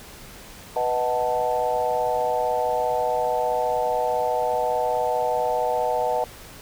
sine chord, B dominant seventh, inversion none, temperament equal with one note detuned, 493.9 / 624.8 / 740 / 880 Hz, B4 / D#5 / F#5 / A5, 0 / +7 / 0 / 0 cents, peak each -26 dBFS, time 0.76-6.24 s, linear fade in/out 2 ms, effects pink hiss -43 dBFS RMS until 6.61 s

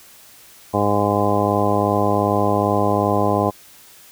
harmonic tone, 102.6 Hz, G#2, 21 cents flat, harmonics 1 / 2 / 3 / 4 / 5 / 6 / 7 / 8 / 10, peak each -24 / -24 / -24 / -24 / -24 / -24 / -24 / -24 / -24 dBFS, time 0.73-3.51 s, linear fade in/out 20 ms, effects white hiss -46 dBFS RMS until 4.11 s

